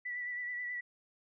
sine tone with vibrato, 1963 Hz, B6, 11 cents flat, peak -36 dBFS, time 0.05-0.81 s, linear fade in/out 10 ms, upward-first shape sine, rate 9.3 Hz, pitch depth 27 cents each way, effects none

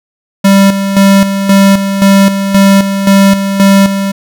square tone with tremolo, 196.4 Hz, G3, 4 cents sharp, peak -3 dBFS, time 0.44-4.12 s, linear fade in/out 10 ms, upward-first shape square, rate 1.9 Hz, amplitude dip 60%, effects none

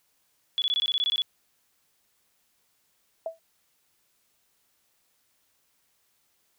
sine tone bursts, 3404 Hz, G#7, 42 cents sharp, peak -22 dBFS, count 11, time 0.58-1.22 s, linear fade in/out 0 ms, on 40 ms, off 20 ms
sine tone with exponential decay, 654 Hz, E5, 14 cents flat, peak -25 dBFS, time 3.26-3.39 s, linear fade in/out 2 ms, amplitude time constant 27 ms
effects white hiss -70 dBFS RMS until 6.58 s

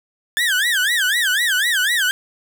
30% pulse tone with vibrato, 1696 Hz, G#6, 36 cents sharp, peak -13 dBFS, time 0.37-2.11 s, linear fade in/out 0 ms, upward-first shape sine, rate 4 Hz, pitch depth 250 cents each way, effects none

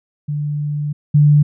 sine tone pair in turn, 147.5 / 147.5 Hz, D3 / D3, +8 / +8 cents, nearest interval unison, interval 0 cents, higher neither, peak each -18 / -7 dBFS, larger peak second, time 0.28-0.93 / 1.14-1.43 s, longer first, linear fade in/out 10 ms, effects none

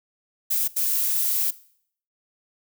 violet noise bursts at uneven times, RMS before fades -23 dBFS, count 2, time 0.5-0.68 / 0.76-1.51 s, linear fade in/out 10 ms, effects noise-tail reverb RT60 0.6 s tail -19 dB re dry

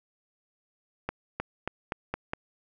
accelerating click train, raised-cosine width 0.5 ms, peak -15 dBFS, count 6, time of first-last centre 1.09-2.334 s, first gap 310 ms, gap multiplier 0.89, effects none

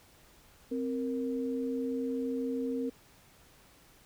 sine tone pair together, 261.6 / 466.2 Hz, C4 / A#4, 0 / 0 cents, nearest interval minor seventh, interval 1000 cents, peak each -32 / -35 dBFS, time 0.71-2.9 s, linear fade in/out 10 ms, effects pink hiss -60 dBFS RMS until 4.05 s

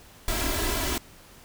pink noise with comb filter, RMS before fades -27 dBFS, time 0.28-0.98 s, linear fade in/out 2 ms, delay 3 ms, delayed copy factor +0.9, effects pink hiss -51 dBFS RMS until 1.44 s

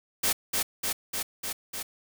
white noise with echo, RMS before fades -25 dBFS, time 0.23-0.33 s, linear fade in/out 10 ms, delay 300 ms, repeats 5, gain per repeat -2 dB, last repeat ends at 1.83 s, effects none

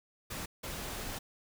pink noise bursts at uneven times, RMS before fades -40 dBFS, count 2, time 0.3-0.46 / 0.63-1.19 s, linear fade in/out 10 ms, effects none

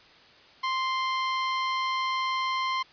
sawtooth tone, 1046.5 Hz, C6, in tune, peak -22 dBFS, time 0.63-2.83 s, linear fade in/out 10 ms, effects white hiss -54 dBFS RMS until 2.92 s + resampled to 11025 Hz

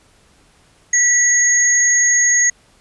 sine tone pair together, 1952 / 6613 Hz, B6 / G#8, -21 / -8 cents, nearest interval octave + major sixth, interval 2113 cents, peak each -16 / -12 dBFS, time 0.93-2.5 s, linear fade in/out 5 ms, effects pink hiss -53 dBFS RMS until 2.8 s + resampled to 24000 Hz

